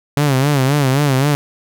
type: tone with vibrato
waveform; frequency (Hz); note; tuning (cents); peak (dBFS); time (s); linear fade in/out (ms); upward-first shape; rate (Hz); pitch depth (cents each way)
sawtooth; 138.59; C#3; 0; -8; 0.17-1.35; 0; sine; 3.8; 120
effects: none